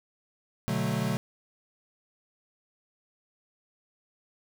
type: chord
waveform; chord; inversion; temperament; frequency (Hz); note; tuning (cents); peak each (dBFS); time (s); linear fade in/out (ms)
square; B minor seventh; none; equal; 123.47 / 146.83 / 185 / 220; B2 / D3 / F#3 / A3; 0 / 0 / 0 / 0; -33; 0.68-1.17; 0
effects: none